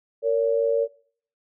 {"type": "tone pair together", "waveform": "sine", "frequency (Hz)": [461.1, 566], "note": ["A#4", "C#5"], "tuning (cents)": [-19, 36], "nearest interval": "major third", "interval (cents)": 355, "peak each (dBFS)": [-21, -22], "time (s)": [0.22, 0.88], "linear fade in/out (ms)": 50, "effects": ["noise-tail reverb RT60 0.6 s tail -23 dB re dry"]}